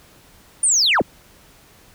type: linear sweep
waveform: sine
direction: down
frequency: 9397 to 82.41 Hz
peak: -12 dBFS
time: 0.63-1.02 s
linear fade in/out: 5 ms
effects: tanh soft clip ceiling -10 dBFS + pink hiss -50 dBFS RMS until 1.94 s